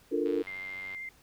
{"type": "chord", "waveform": "sine", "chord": "Bb major seventh", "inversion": "first", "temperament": "equal", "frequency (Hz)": [293.7, 349.2, 440, 466.2], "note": ["D4", "F4", "A4", "Bb4"], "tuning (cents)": [0, 0, 0, 0], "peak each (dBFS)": -32, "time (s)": [0.11, 0.43], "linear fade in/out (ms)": 20}
{"type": "click train", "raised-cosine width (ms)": 0.3, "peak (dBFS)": -32, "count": 66, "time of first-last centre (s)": [0.26, 0.947], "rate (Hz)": 94.6}
{"type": "tone with vibrato", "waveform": "sine", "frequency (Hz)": 2097, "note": "C7", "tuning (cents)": 3, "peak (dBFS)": -37, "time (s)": [0.47, 1.09], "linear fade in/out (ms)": 2, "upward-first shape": "triangle", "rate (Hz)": 13, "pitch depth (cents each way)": 15}
{"effects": ["pink hiss -61 dBFS RMS until 1.22 s"]}